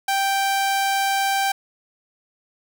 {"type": "tone", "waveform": "sawtooth", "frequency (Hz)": 784, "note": "G5", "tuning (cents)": 0, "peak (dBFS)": -15, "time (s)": [0.08, 1.52], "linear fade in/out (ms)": 5, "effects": []}